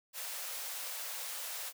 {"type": "high-pass noise", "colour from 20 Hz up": "white", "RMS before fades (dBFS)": -41, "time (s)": [0.13, 1.73], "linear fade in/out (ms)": 50, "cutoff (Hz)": 470, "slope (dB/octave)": 96, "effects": []}